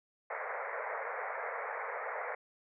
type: band-pass noise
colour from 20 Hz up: pink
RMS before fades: -39 dBFS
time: 0.3-2.35 s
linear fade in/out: 5 ms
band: 450 to 2200 Hz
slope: 96 dB/octave
effects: none